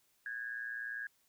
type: tone with amplitude modulation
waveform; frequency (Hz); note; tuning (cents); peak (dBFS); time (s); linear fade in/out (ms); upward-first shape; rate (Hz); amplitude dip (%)
sine; 1641; G#6; -21; -35; 0.26-1.07; 2; sine; 120; 75
effects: white hiss -73 dBFS RMS until 1.28 s